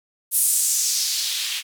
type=noise with band-pass filter sweep; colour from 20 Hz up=blue; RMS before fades=-22 dBFS; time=0.31-1.63 s; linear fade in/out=50 ms; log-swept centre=11000 to 2700 Hz; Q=2; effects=none

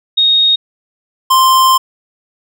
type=tone pair in turn; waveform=sine / square; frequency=3729 / 1046.4 Hz; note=A#7 / C6; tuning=0 / 0 cents; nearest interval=octave + minor seventh; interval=2200 cents; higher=first; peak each=-7 dBFS; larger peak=neither; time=0.17-0.56 / 1.3-1.78 s; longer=second; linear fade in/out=10 ms; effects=none

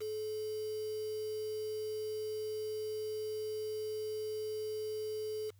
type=tone with quantisation; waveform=sine; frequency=430 Hz; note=A4; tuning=40 cents flat; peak=-36 dBFS; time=0-5.51 s; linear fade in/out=20 ms; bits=8; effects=added 98 Hz sine -59 dBFS peak until 5.59 s + white hiss -75 dBFS RMS until 5.59 s

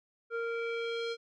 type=tone with low-pass filter sweep; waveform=square; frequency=463.3 Hz; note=A#4; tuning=11 cents flat; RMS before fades=-35 dBFS; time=0.3-1.17 s; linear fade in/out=50 ms; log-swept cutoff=1500 to 4400 Hz; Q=2.3; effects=none

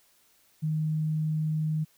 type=tone; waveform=sine; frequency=155.56 Hz; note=D#3; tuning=in tune; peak=-25 dBFS; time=0.62-1.85 s; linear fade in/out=20 ms; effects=white hiss -64 dBFS RMS until 1.97 s

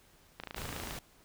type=click train; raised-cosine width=0.3 ms; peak=-24 dBFS; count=15; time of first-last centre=0.4-0.909 s; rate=27.5 Hz
type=noise; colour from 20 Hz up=pink; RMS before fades=-42 dBFS; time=0.56-0.99 s; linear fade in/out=2 ms
effects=pink hiss -63 dBFS RMS until 1.24 s

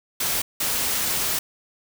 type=noise bursts at uneven times; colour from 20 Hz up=white; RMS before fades=-24 dBFS; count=2; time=0.2-0.42 / 0.6-1.39 s; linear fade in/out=5 ms; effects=none

